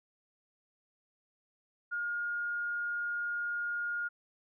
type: tone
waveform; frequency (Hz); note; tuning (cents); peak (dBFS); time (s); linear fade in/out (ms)
sine; 1423; F6; +32; -32; 1.91-4.09; 20
effects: none